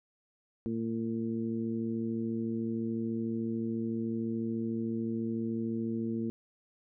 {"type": "harmonic tone", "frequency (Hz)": 113.8, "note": "A#2", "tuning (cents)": -41, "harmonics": [1, 2, 3, 4], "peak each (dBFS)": [-41, -32, -37, -44], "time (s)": [0.66, 6.3], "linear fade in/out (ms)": 0, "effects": []}